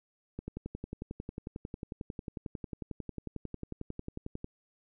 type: click train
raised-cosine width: 3 ms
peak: -25 dBFS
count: 46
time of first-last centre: 0.39-4.444 s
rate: 11.1 Hz
effects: none